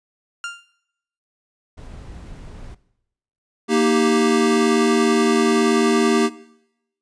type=tone with exponential decay; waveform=30% pulse; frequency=1396 Hz; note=F6; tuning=1 cent flat; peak=-21 dBFS; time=0.44-0.72 s; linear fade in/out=1 ms; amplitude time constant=59 ms
type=noise; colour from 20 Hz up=brown; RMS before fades=-37 dBFS; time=1.77-2.75 s; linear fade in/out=10 ms
type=chord; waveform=square; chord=Eb major; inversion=second; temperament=equal; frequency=233.1 / 311.1 / 392 Hz; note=Bb3 / Eb4 / G4; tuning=0 / 0 / 0 cents; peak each=-19 / -23 / -19 dBFS; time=3.68-6.3 s; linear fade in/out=50 ms
effects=noise-tail reverb RT60 0.8 s tail -18 dB re dry + resampled to 22050 Hz